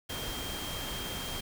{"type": "tone in noise", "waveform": "sine", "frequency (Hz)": 3193, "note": "G7", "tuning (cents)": 31, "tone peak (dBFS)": -41, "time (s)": [0.09, 1.41], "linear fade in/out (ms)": 10, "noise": "pink", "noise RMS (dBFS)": -38, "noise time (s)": [0.09, 1.41], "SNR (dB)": -6, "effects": []}